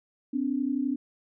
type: tone pair together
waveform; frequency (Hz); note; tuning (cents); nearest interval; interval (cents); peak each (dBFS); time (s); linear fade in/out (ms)
sine; 255 / 286.8; C4 / D4; -44 / -41; major second; 203; -28; 0.33-0.96; 10
effects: none